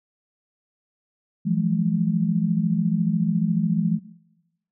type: tone cluster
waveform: sine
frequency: 166.7 / 180.8 / 212.8 Hz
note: E3 / F#3 / G#3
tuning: +20 / -40 / +42 cents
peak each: -23 dBFS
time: 1.45-3.99 s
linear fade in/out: 20 ms
effects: noise-tail reverb RT60 0.9 s tail -18 dB re dry

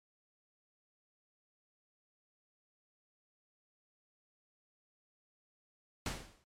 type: noise with exponential decay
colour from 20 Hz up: pink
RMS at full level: -34 dBFS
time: 6.06-6.44 s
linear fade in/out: 1 ms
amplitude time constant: 81 ms
effects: low-pass 9000 Hz 12 dB/octave + MP3 96 kbps

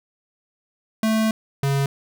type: tone pair in turn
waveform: square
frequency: 220 / 138.59 Hz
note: A3 / C#3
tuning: 0 / 0 cents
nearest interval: minor sixth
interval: 800 cents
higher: first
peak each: -18 / -19 dBFS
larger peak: first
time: 1.03-1.31 / 1.63-1.86 s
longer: first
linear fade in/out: 2 ms
effects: none

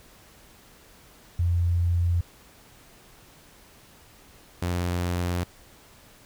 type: tone pair in turn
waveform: sine / sawtooth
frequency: 86.6 / 88.22 Hz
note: F2 / F2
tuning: -14 / +18 cents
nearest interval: unison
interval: 32 cents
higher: second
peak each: -20 / -21 dBFS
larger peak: first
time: 1.39-2.21 / 4.62-5.44 s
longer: neither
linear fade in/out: 5 ms
effects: pink hiss -53 dBFS RMS until 6.25 s

